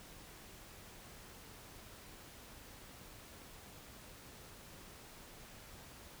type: silence
effects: pink hiss -55 dBFS RMS until 6.2 s